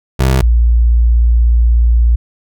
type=tone pair in turn; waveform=25% pulse / sine; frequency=65.41 / 58.27 Hz; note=C2 / A#1; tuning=0 / 0 cents; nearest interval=major second; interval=200 cents; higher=first; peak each=-5 / -6 dBFS; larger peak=first; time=0.19-0.42 / 0.42-2.16 s; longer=second; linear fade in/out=10 ms; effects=none